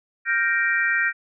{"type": "chord", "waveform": "sine", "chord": "G minor seventh", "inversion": "third", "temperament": "equal", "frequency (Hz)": [1396.9, 1568, 1864.7, 2349], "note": ["F6", "G6", "Bb6", "D7"], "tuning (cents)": [0, 0, 0, 0], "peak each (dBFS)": [-27, -23, -22, -27], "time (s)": [0.25, 1.13], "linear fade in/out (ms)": 50, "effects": []}